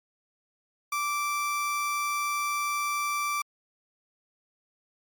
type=tone; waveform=30% pulse; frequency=1169 Hz; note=D6; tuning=8 cents flat; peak=-24 dBFS; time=0.92-3.42 s; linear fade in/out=5 ms; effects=MP3 96 kbps